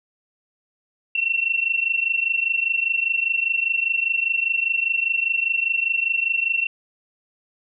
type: tone pair together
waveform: sine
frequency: 2705 / 2730 Hz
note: E7 / F7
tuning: +44 / -40 cents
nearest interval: unison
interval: 16 cents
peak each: -21 / -23 dBFS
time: 1.15-6.67 s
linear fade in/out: 5 ms
effects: none